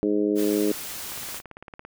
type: harmonic tone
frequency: 103.83 Hz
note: G#2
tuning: in tune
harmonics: 2 / 3 / 4 / 5 / 6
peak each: -29 / -23 / -24 / -32 / -39 dBFS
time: 0.03-0.72 s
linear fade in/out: 0 ms
type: noise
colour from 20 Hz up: white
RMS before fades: -35 dBFS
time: 0.35-1.42 s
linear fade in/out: 50 ms
type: click train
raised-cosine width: 0.5 ms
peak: -25 dBFS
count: 14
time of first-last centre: 1.12-1.85 s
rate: 17.8 Hz
effects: none